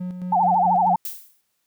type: tone with tremolo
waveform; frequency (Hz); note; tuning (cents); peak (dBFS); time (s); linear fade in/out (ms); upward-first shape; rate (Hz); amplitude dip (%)
triangle; 180.9; F#3; -39; -24; 0-0.96; 10; square; 4.6; 45
type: tone with vibrato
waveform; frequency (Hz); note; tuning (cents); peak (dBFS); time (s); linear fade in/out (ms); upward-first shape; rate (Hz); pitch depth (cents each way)
sine; 800; G5; +35; -15; 0.32-0.96; 5; sine; 13; 210
type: noise with exponential decay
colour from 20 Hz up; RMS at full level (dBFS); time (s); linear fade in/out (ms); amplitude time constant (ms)
violet; -27; 1.05-1.41; 2; 77
effects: white hiss -72 dBFS RMS until 1.66 s